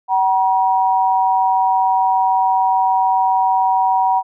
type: tone pair together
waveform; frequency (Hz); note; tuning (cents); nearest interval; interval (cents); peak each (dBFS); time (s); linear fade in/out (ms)
sine; 758.8 / 956; F#5 / A#5; +43 / +43; major third; 400; -15; 0.08-4.23; 50
effects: none